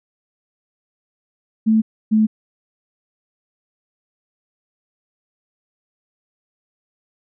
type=tone pair in turn; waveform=sine; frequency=220 / 217 Hz; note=A3 / A3; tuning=0 / -24 cents; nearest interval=unison; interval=24 cents; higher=first; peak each=-11 dBFS; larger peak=neither; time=1.66-1.82 / 2.11-2.27 s; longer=neither; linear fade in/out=20 ms; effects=none